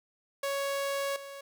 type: tone with level steps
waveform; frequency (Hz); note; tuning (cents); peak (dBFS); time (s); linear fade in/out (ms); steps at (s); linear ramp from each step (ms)
sawtooth; 556; C#5; +5; -26 / -38; 0.43-1.41; 5; 1.16; 2
effects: none